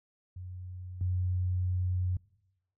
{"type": "tone with level steps", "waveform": "sine", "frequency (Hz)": 91, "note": "F#2", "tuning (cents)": -28, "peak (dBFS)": [-39, -27], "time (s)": [0.36, 2.17], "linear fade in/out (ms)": 5, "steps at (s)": 1.01, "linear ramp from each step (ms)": 2, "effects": ["noise-tail reverb RT60 1.0 s tail -23 dB re dry"]}